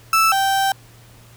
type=tone pair in turn; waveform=35% pulse; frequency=1318.5 / 780.1 Hz; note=E6 / G5; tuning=0 / -9 cents; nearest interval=major sixth; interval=909 cents; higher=first; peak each=-11 / -14 dBFS; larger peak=first; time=0.13-0.32 / 0.32-0.72 s; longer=second; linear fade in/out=2 ms; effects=added 117 Hz sine -46 dBFS peak until 1.36 s + pink hiss -49 dBFS RMS until 1.36 s